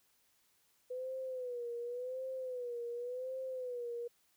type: tone with vibrato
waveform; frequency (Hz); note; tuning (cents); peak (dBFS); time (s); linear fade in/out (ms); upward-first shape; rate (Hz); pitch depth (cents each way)
sine; 497.7; B4; +13; -38; 0.9-4.08; 10; sine; 0.9; 88
effects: white hiss -73 dBFS RMS until 4.36 s